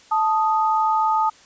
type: tone pair together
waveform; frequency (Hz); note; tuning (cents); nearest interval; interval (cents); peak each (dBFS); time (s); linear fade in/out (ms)
sine; 876.5 / 1244.5; A5 / D#6; -7 / 0; tritone; 607; -18 / -21; 0.11-1.3; 10
effects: white hiss -50 dBFS RMS until 1.45 s + resampled to 16000 Hz